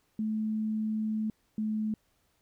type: tone pair in turn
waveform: sine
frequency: 216.9 / 215.8 Hz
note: A3 / A3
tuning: -25 / -33 cents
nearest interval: unison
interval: 8 cents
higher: first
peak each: -28 dBFS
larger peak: neither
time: 0.19-1.3 / 1.58-1.94 s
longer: first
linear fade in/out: 2 ms
effects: pink hiss -72 dBFS RMS until 2.41 s